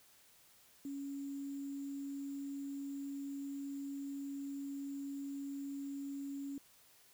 sine tone with sample-and-hold, 278.5 Hz, C#4, 8 cents sharp, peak -40 dBFS, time 0.85-6.58 s, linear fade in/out 2 ms, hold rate 7350 Hz, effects white hiss -65 dBFS RMS until 7.13 s

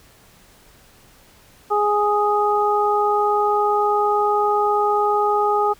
harmonic tone, 415.3 Hz, G#4, in tune, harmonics 1 / 2 / 3, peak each -20 / -19 / -21 dBFS, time 1.7-5.74 s, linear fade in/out 20 ms, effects pink hiss -51 dBFS RMS until 5.79 s

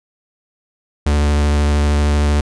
45% pulse tone with vibrato, 73.42 Hz, D2, in tune, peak -12 dBFS, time 1.06-2.41 s, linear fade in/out 5 ms, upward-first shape sine, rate 13 Hz, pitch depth 15 cents each way, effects resampled to 22050 Hz

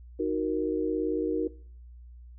sine chord, D# minor, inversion none, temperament equal with one note detuned, 312 / 370 / 466.2 Hz, D#4 / F#4 / A#4, +5 / 0 / 0 cents, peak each -30 dBFS, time 0.19-1.48 s, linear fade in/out 10 ms, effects noise-tail reverb RT60 0.5 s tail -21 dB re dry + added 60 Hz sine -45 dBFS peak until 2.38 s

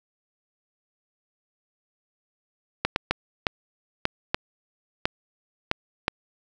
clicks, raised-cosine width 0.3 ms, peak -5 dBFS, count 9, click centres 2.85 / 2.961 / 3.11 / 3.468 / 4.054 / 4.345 / 5.055 / 5.714 / 6.081 s, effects none

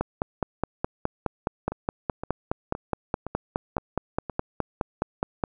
two click trains, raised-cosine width 1 ms, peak -18 / -10 dBFS, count 6 / 27, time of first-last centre 1.72-4.297 / 0.01-5.438 s, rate 1.94 / 4.79 Hz, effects none

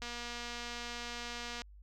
click train, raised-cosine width 0.2 ms, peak -25 dBFS, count 383, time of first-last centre 0.02-1.618 s, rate 239 Hz, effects added 50 Hz sine -52 dBFS peak until 1.82 s

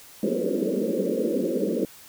white band-pass noise, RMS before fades -25 dBFS, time 0.23-1.85 s, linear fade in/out 2 ms, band 180 to 550 Hz, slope 96 dB/octave, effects white hiss -48 dBFS RMS until 2.08 s

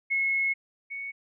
sine tone pair in turn, 2178 / 2221 Hz, C#7 / C#7, -31 / +3 cents, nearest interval unison, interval 34 cents, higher second, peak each -23 / -33 dBFS, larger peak first, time 0.1-0.54 / 0.9-1.12 s, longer first, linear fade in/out 20 ms, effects none

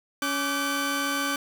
sawtooth tone cluster, 279.6 / 1165 / 1526 Hz, C#4 / D6 / G6, +15 / -14 / -47 cents, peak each -26 dBFS, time 0.22-1.36 s, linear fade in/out 2 ms, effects none

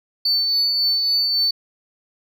sine tone with tremolo, 4501 Hz, C#8, 26 cents sharp, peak -13 dBFS, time 0.25-1.51 s, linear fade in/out 5 ms, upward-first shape triangle, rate 3.6 Hz, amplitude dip 40%, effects tanh soft clip ceiling -13 dBFS

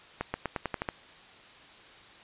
accelerating click train, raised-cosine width 0.5 ms, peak -15 dBFS, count 8, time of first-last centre 0.21-0.888 s, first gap 130 ms, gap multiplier 0.9, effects white hiss -52 dBFS RMS until 2.23 s + resampled to 8000 Hz

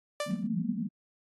sawtooth tone with exponential decay, 589 Hz, D5, 5 cents sharp, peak -24 dBFS, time 0.2-0.47 s, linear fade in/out 2 ms, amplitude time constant 58 ms
pink band-pass noise, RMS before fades -32 dBFS, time 0.26-0.89 s, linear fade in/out 20 ms, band 170 to 240 Hz, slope 96 dB/octave
effects AAC 32 kbps

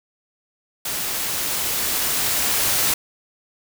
white noise with level ramp, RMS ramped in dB -26 to -19 dBFS, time 0.85-2.94 s, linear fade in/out 5 ms, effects none

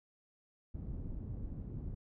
pink low-pass noise, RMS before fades -42 dBFS, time 0.74-1.95 s, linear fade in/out 10 ms, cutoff 190 Hz, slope 12 dB/octave, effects none

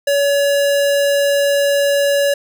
square tone, 566 Hz, C#5, 36 cents sharp, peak -13 dBFS, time 0.07-2.34 s, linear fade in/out 5 ms, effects none

